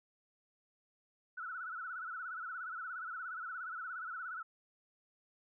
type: tone with vibrato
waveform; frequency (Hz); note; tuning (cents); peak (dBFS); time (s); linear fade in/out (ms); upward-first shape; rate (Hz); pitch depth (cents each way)
sine; 1396.9; F6; 0; -40; 1.37-4.43; 10; sine; 17; 130
effects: none